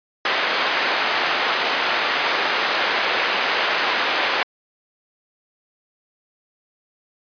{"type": "band-pass noise", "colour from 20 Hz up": "white", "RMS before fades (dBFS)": -21, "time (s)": [0.25, 4.43], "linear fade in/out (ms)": 2, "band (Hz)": [450, 2500], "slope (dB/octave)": 12, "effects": ["resampled to 11025 Hz"]}